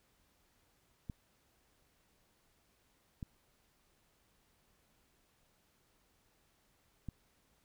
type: clicks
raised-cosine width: 5 ms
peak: -29 dBFS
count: 3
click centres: 1.098 / 3.228 / 7.087 s
effects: pink hiss -73 dBFS RMS until 7.64 s